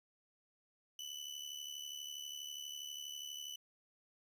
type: tone with amplitude modulation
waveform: 30% pulse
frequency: 2990 Hz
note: F#7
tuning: 17 cents sharp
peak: -38 dBFS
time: 0.99-3.56 s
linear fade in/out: 2 ms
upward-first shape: sine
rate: 72.3 Hz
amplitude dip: 70%
effects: resampled to 32000 Hz